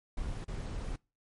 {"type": "noise with dropouts", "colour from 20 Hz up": "brown", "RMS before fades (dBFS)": -37, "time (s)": [0.17, 0.96], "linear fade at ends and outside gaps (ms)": 5, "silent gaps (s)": [0.445, 0.48], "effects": ["noise-tail reverb RT60 0.3 s tail -25 dB re dry", "MP3 48 kbps"]}